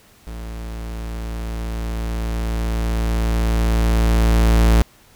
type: tone with level ramp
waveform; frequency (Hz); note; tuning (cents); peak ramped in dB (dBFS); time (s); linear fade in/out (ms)
45% pulse; 56; A1; +31; -29 to -10; 0.27-4.82; 0
effects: pink hiss -51 dBFS RMS until 5.15 s